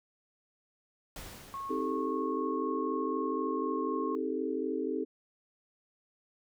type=noise with exponential decay; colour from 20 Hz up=pink; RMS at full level=-43 dBFS; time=1.16-2.68 s; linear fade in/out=2 ms; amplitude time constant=330 ms
type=tone with pitch glide; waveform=sine; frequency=1094 to 1082.1 Hz; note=C#6 to C#6; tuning=-23 to -42 cents; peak=-36 dBFS; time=1.54-4.15 s; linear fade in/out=0 ms; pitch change=-19 cents; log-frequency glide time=2.51-3.86 s
type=chord; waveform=sine; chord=A half-diminished seventh; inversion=first; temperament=just; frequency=264 / 316.8 / 396 / 440 Hz; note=C4 / Eb4 / G4 / A4; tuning=+16 / +31 / +18 / 0 cents; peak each=-36 dBFS; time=1.69-5.05 s; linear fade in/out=20 ms
effects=none